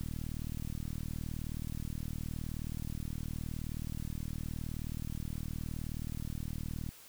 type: click train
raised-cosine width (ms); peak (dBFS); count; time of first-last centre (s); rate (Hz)
5; -27; 270; 0.01-6.89; 39.1
effects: white hiss -55 dBFS RMS until 7.08 s